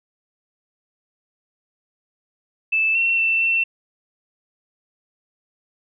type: tone with pitch steps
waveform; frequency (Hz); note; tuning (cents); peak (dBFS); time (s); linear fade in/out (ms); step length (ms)
sine; 2633 / 2713 / 2677 / 2695; E7 / E7 / E7 / E7; -3 / +49 / +26 / +38; -16; 2.72-3.64; 10; 230
effects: none